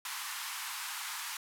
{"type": "band-pass noise", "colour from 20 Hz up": "pink", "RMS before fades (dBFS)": -40, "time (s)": [0.05, 1.37], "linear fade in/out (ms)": 2, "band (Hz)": [900, 15000], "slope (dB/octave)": 48, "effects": []}